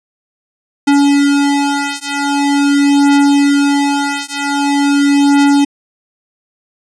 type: beating tone pair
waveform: square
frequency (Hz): 283.2 / 283.64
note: C#4 / C#4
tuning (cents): +37 / +40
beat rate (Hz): 0.44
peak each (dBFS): -13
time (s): 0.87-5.65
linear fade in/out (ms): 10
effects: resampled to 22050 Hz